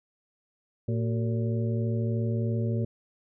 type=harmonic tone with a mistuned harmonic; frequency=114.1 Hz; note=A#2; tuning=37 cents flat; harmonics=1 / 2 / 3 / 4 / 5; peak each=-26 / -32 / -36 / -38 / -40 dBFS; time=0.88-2.85 s; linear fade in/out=5 ms; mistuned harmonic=3; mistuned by=+150 cents; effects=none